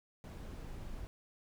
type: noise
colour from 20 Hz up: brown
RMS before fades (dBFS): -45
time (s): 0.24-1.07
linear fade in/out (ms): 0
effects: none